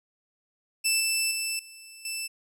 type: tone with level steps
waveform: 15% pulse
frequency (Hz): 2649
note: E7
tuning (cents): +8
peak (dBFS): -15 / -17 / -21 / -38 / -24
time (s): 0.84-2.28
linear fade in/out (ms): 20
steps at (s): 1 / 1.31 / 1.59 / 2.05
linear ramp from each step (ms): 2
effects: none